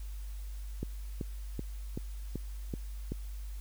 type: click train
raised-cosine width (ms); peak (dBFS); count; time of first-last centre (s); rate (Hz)
3; -22; 7; 0.83-3.12; 2.62
effects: added 50 Hz sine -38 dBFS peak until 3.6 s + white hiss -58 dBFS RMS until 3.6 s